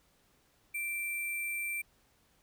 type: tone with sample-and-hold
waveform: sine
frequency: 2349 Hz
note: D7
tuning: in tune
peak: -33 dBFS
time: 0.74-1.82 s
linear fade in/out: 10 ms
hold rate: 11025 Hz
effects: pink hiss -69 dBFS RMS until 2.42 s

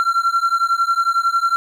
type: beating tone pair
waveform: triangle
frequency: 1359 / 1370 Hz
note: F6 / F6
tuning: -48 / -34 cents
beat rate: 11 Hz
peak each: -16 dBFS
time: 0-1.56 s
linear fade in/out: 0 ms
effects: none

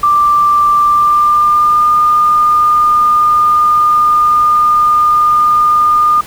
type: tone with pitch glide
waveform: sine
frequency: 1179 to 1213.5 Hz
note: D6 to D#6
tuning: +6 to -44 cents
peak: -6 dBFS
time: 0.03-6.21 s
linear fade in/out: 5 ms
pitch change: +50 cents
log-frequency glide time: 0.82-1.93 s
effects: pink hiss -32 dBFS RMS until 6.26 s

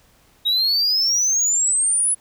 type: exponential sweep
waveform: sine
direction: up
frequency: 3774 to 10330 Hz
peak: -13 dBFS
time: 0.45-2.15 s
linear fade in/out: 20 ms
effects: tanh soft clip ceiling -15 dBFS + pink hiss -56 dBFS RMS until 2.2 s

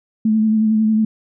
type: tone with vibrato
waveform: sine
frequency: 217.9 Hz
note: A3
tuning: 17 cents flat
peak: -12 dBFS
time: 0.25-1.05 s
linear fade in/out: 5 ms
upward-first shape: sine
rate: 11 Hz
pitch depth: 27 cents each way
effects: none

